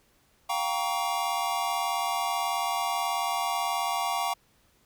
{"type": "chord", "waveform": "square", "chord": "G half-diminished seventh", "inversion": "third", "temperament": "just", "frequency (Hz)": [705.6, 784, 940.8, 1128.9], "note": ["F5", "G5", "Bb5", "Db6"], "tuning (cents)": [18, 0, 16, 31], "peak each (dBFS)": -33, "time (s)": [0.49, 4.34], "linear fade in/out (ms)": 10, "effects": ["pink hiss -65 dBFS RMS until 4.85 s"]}